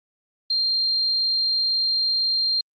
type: tone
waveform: sine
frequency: 4186 Hz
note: C8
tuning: in tune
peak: -19 dBFS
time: 0.5-2.61 s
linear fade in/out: 5 ms
effects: Opus 24 kbps